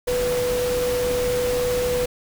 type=tone in noise; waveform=sine; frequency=493.9 Hz; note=B4; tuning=in tune; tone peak=-20 dBFS; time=0.07-2.06 s; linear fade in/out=10 ms; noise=pink; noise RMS=-29 dBFS; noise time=0.07-2.06 s; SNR=+6 dB; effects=none